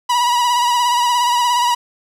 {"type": "tone with vibrato", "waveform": "45% pulse", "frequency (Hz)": 970, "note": "B5", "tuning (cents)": -31, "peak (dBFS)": -13, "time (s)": [0.09, 1.75], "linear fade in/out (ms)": 10, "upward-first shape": "sine", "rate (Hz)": 17, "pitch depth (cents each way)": 39, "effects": ["low-pass 10000 Hz 12 dB/octave", "8-bit"]}